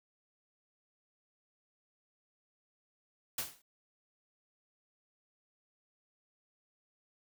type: noise with exponential decay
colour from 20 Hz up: white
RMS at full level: -32 dBFS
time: 3.38-3.62 s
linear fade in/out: 5 ms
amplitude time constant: 51 ms
effects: none